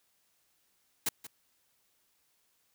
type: noise with echo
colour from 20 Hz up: white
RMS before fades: -30 dBFS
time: 1.06-1.09 s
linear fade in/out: 5 ms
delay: 180 ms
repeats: 1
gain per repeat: -15 dB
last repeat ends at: 1.27 s
effects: white hiss -73 dBFS RMS until 2.74 s